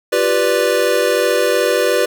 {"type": "chord", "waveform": "square", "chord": "G dominant seventh", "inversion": "third", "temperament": "equal", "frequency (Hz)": [349.2, 392, 493.9, 587.3], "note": ["F4", "G4", "B4", "D5"], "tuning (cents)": [0, 0, 0, 0], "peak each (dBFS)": [-23, -20, -17, -19], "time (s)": [0.12, 2.06], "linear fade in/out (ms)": 10, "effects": []}